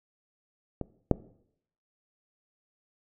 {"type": "clicks", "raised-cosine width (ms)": 2, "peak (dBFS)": [-19, -7], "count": 2, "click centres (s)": [0.813, 1.113], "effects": ["noise-tail reverb RT60 0.7 s tail -19 dB re dry"]}